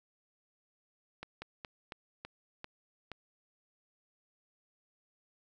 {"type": "slowing click train", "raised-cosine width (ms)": 0.3, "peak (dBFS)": -26, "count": 7, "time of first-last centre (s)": [1.23, 3.117], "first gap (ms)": 190, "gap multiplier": 1.2, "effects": []}